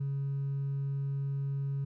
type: tone with hard clipping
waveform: triangle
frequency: 138.5 Hz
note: C#3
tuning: 1 cent flat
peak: -30 dBFS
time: 0-1.85 s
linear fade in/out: 10 ms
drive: 2 dB
effects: none